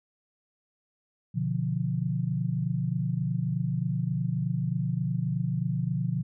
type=chord; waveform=sine; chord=B diminished; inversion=none; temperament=equal; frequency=123.47 / 146.83 / 174.61 Hz; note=B2 / D3 / F3; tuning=0 / 0 / 0 cents; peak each=-30 dBFS; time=1.34-6.23 s; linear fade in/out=20 ms; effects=none